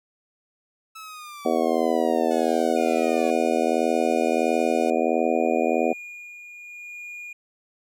sawtooth linear sweep, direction down, 1312 to 552 Hz, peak -34 dBFS, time 0.95-3.31 s, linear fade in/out 10 ms
harmonic tone, 81.5 Hz, E2, 19 cents flat, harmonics 3 / 4 / 5 / 6 / 7 / 8 / 9, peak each -27 / -27 / -27 / -27 / -27 / -27 / -27 dBFS, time 1.45-5.93 s, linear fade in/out 5 ms
5% pulse tone, 731 Hz, F#5, 21 cents flat, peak -29 dBFS, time 2.31-4.9 s, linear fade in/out 0 ms
triangle tone with tremolo, 2432 Hz, D#7, 40 cents flat, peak -33 dBFS, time 2.76-7.33 s, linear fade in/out 5 ms, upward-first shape sine, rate 0.74 Hz, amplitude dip 45%
effects none

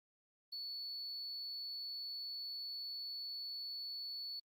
sine tone, 4435 Hz, C#8, in tune, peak -40 dBFS, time 0.52-4.4 s, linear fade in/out 10 ms, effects tanh soft clip ceiling -40 dBFS + Opus 24 kbps

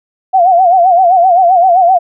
sine tone with vibrato, 722 Hz, F#5, 43 cents flat, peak -4 dBFS, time 0.33-1.99 s, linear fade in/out 20 ms, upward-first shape sine, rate 7.7 Hz, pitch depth 110 cents each way, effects none

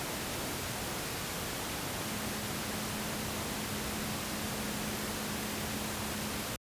sine tone in noise, 211.6 Hz, G#3, 33 cents sharp, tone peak -42 dBFS, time 2.04-6.43 s, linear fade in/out 0 ms, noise pink, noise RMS -36 dBFS, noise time 0-6.56 s, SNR -9 dB, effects high-pass 80 Hz 12 dB/octave + resampled to 32000 Hz

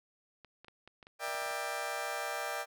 clicks, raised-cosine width 0.3 ms, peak -36 dBFS, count 11, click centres 0.447 / 0.646 / 0.683 / 0.876 / 1.028 / 1.069 / 1.282 / 1.349 / 1.422 / 1.463 / 1.511 s
20% pulse chord, E half-diminished seventh, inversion second, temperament just, 474.7 / 593.3 / 659.3 / 791.1 Hz, Bb4 / D5 / E5 / G5, +31 / +18 / 0 / +16 cents, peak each -40 / -35 / -37 / -34 dBFS, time 1.19-2.66 s, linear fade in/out 50 ms
effects none

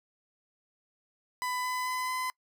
30% pulse tone with pitch steps, 1000 / 1005.8 / 1011.6 / 1017.5 Hz, B5 / B5 / B5 / C6, +21 / +31 / +41 / -49 cents, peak -28 dBFS, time 1.42-2.3 s, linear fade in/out 0 ms, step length 220 ms, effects noise-tail reverb RT60 0.1 s tail -25 dB re dry

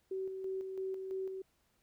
sine tone with tremolo, 380.7 Hz, F#4, 49 cents sharp, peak -35 dBFS, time 0.11-1.42 s, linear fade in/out 5 ms, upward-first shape square, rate 3 Hz, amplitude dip 40%, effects pink hiss -75 dBFS RMS until 1.82 s

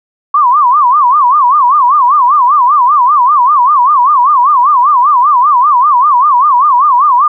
sine tone with vibrato, 1082 Hz, C#6, 42 cents flat, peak -4 dBFS, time 0.34-7.28 s, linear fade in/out 5 ms, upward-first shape sine, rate 5.1 Hz, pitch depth 210 cents each way, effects none

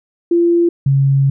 sine tone pair in turn, 342.6 / 137.3 Hz, F4 / C#3, -33 / -16 cents, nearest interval octave + major third, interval 1583 cents, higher first, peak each -9 dBFS, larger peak neither, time 0.31-0.69 / 0.86-1.3 s, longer second, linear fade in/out 5 ms, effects none

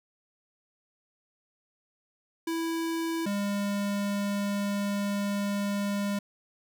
square tone pair in turn, 329.6 / 202 Hz, E4 / G#3, 0 / -48 cents, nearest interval minor sixth, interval 848 cents, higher first, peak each -29 / -28 dBFS, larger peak second, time 2.47-3.26 / 3.26-6.19 s, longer second, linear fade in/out 5 ms, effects none

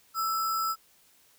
sine tone with sample-and-hold, 1318.5 Hz, E6, in tune, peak -26 dBFS, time 0.14-0.76 s, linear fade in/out 50 ms, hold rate 6300 Hz, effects white hiss -62 dBFS RMS until 1.38 s

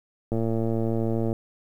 click train, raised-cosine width 2 ms, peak -14 dBFS, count 115, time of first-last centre 0.32-1.329 s, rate 113 Hz, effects 9-bit

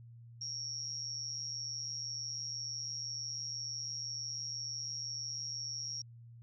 sine tone with amplitude modulation, 5588 Hz, F8, in tune, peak -34 dBFS, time 0.41-6.02 s, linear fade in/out 5 ms, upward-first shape sine, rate 146 Hz, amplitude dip 90%, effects added 117 Hz sine -51 dBFS peak until 6.42 s

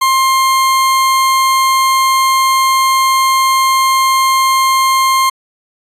40% pulse tone, 1059 Hz, C6, 21 cents sharp, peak -8 dBFS, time 0.01-5.3 s, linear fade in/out 10 ms, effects resampled to 32000 Hz

